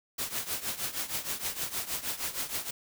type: noise with tremolo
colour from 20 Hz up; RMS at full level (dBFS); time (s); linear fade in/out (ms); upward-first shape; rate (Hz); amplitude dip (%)
white; -31; 0.18-2.71; 10; triangle; 6.4; 85
effects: none